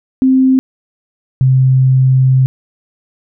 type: tone pair in turn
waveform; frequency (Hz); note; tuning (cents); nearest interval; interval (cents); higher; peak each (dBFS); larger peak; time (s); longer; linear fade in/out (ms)
sine; 261.6 / 130.8; C4 / C3; 0 / 0; octave; 1200; first; -6; neither; 0.22-0.59 / 1.41-2.46; second; 0
effects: none